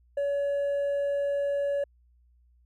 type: tone with hard clipping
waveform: triangle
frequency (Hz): 566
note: C#5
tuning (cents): +36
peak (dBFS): -24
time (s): 0.17-1.84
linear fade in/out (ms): 5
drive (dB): 1
effects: added 60 Hz sine -59 dBFS peak until 2.65 s